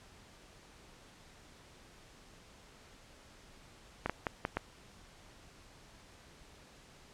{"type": "clicks", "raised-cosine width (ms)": 0.5, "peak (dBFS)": -17, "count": 5, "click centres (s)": [4.06, 4.096, 4.268, 4.451, 4.57], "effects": ["pink hiss -58 dBFS RMS until 7.13 s", "low-pass 8000 Hz 12 dB/octave"]}